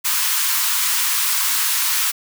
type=high-pass noise; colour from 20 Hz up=white; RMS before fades=-19 dBFS; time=0.04-2.12 s; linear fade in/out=20 ms; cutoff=900 Hz; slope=96 dB/octave; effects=none